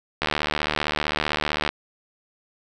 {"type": "click train", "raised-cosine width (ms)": 0.3, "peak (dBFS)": -6, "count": 112, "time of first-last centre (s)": [0.22, 1.69], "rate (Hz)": 75.5, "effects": []}